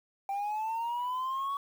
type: linear sweep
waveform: sine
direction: up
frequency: 784 to 1125 Hz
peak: -28 dBFS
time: 0.29-1.57 s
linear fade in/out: 2 ms
effects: tanh soft clip ceiling -29 dBFS + 9-bit